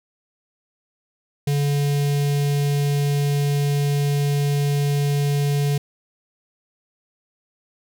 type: tone with notch filter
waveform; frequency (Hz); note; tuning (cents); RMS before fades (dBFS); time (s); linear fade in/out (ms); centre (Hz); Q
square; 143.3; D3; -42; -20; 1.47-5.78; 5; 1200; 0.73
effects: none

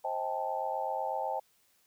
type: chord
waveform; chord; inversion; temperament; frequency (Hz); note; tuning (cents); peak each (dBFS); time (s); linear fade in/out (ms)
sine; A half-diminished seventh; first; just; 528 / 633.6 / 792 / 880; C5 / Eb5 / G5 / A5; +16 / +31 / +18 / 0; -38 / -38 / -35 / -36; 0.04-1.4; 10
effects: white hiss -69 dBFS RMS until 1.86 s

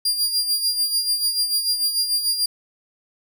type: tone with tremolo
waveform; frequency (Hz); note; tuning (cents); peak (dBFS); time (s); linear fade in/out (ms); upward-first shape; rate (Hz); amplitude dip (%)
sawtooth; 4799; D8; +37; -14; 0.05-2.46; 5; sine; 6.8; 60
effects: none

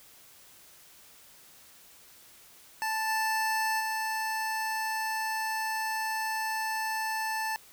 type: tone with level steps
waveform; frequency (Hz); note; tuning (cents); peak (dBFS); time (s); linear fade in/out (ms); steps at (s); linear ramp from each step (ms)
25% pulse; 880; A5; 0; -25 / -23 / -26; 2.82-7.56; 0; 3.07 / 3.79; 20
effects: white hiss -55 dBFS RMS until 7.72 s

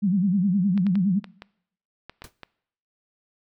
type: tone with vibrato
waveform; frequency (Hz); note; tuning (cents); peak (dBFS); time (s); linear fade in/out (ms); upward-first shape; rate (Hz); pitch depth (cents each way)
sine; 190; F#3; +46; -18; 0.02-1.2; 20; sine; 9.7; 160
type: clicks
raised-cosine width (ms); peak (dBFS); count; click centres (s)
0.3; -22; 8; 0.777 / 0.867 / 0.955 / 1.243 / 1.421 / 2.096 / 2.22 / 2.433
type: noise with exponential decay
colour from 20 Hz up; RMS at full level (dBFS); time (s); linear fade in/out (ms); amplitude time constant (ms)
pink; -37; 2.24-2.33; 2; 18
effects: noise-tail reverb RT60 0.7 s tail -22 dB re dry

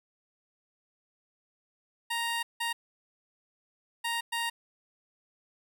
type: tone bursts at uneven times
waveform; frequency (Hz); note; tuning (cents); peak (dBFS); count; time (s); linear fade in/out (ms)
15% pulse; 932.3; A#5; 0; -23; 4; 2.1-2.43 / 2.6-2.73 / 4.04-4.21 / 4.32-4.5; 10
effects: none

